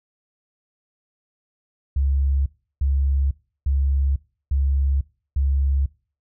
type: tone bursts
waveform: sine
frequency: 68.8 Hz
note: C#2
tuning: 12 cents flat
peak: -17 dBFS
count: 5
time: 1.96-5.86 s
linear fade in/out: 5 ms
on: 500 ms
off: 350 ms
effects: noise-tail reverb RT60 0.4 s tail -22 dB re dry